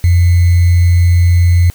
sine tone with sample-and-hold, 87.31 Hz, F2, in tune, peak -5 dBFS, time 0.04-1.7 s, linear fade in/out 0 ms, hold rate 2100 Hz, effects white hiss -42 dBFS RMS until 1.74 s

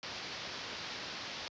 white low-pass noise, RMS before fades -43 dBFS, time 0.03-1.48 s, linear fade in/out 0 ms, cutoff 5400 Hz, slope 48 dB/octave, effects high-pass 80 Hz 12 dB/octave + resampled to 16000 Hz

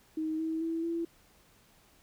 sine tone with pitch steps, 314.8 / 321.4 / 328.2 / 335.1 Hz, D#4 / E4 / E4 / E4, +20 / -44 / -8 / +29 cents, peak -30 dBFS, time 0.17-1.05 s, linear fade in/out 5 ms, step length 220 ms, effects pink hiss -63 dBFS RMS until 2.02 s

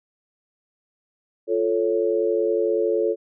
sine chord, F augmented, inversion none, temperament equal, 349.2 / 440 / 554.4 Hz, F4 / A4 / C#5, 0 / 0 / 0 cents, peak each -24 / -21 / -25 dBFS, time 1.47-3.16 s, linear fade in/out 50 ms, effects none

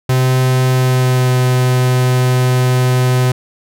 45% pulse tone with pitch glide, 128.8 to 126.81 Hz, C3 to B2, -27 to +46 cents, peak -10 dBFS, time 0.09-3.32 s, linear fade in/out 5 ms, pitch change -27 cents, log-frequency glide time 0.7-1.35 s, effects none

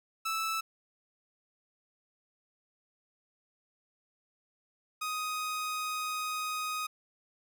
sawtooth tone pair in turn, 1314 / 1250.6 Hz, E6 / D#6, -6 / +8 cents, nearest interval minor second, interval 86 cents, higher first, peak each -27 / -29 dBFS, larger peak first, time 0.25-0.61 / 5.01-6.87 s, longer second, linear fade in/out 10 ms, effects none

